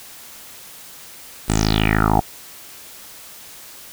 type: tone with low-pass filter sweep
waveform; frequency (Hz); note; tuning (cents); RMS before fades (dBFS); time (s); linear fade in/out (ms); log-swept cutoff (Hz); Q
10% pulse; 53.5; A1; -48; -17; 1.48-2.21; 10; 9600 to 710; 6.2
effects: white hiss -40 dBFS RMS until 3.92 s